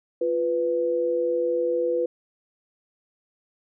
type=tone pair together; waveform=sine; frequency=348.1 / 495.8 Hz; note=F4 / B4; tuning=-6 / +7 cents; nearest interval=tritone; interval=613 cents; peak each=-27 / -22 dBFS; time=0.21-2.06 s; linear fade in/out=5 ms; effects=none